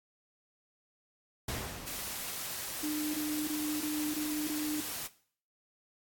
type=noise with exponential decay; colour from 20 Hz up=pink; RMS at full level=-35 dBFS; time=1.48-2.77 s; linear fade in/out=5 ms; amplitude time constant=280 ms
type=noise; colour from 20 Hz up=white; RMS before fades=-39 dBFS; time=1.86-5.08 s; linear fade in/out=20 ms
type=tone bursts; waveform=sine; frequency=302.1 Hz; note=D4; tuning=49 cents sharp; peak=-32 dBFS; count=6; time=2.83-4.805 s; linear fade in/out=5 ms; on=310 ms; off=23 ms
effects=noise-tail reverb RT60 0.5 s tail -17 dB re dry + AAC 64 kbps